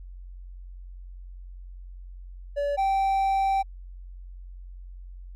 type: tone pair in turn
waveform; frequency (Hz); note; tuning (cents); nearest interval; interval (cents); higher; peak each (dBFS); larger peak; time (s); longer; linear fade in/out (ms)
triangle; 573 / 778.6; D5 / G5; -43 / -12; perfect fourth; 531; second; -22 / -19; second; 2.56-2.77 / 2.77-3.63; second; 20
effects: added 45 Hz sine -39 dBFS peak until 5.35 s